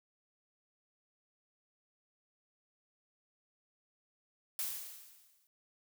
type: noise with exponential decay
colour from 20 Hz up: blue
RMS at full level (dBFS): -35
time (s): 4.59-5.47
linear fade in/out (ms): 1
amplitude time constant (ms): 190
effects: none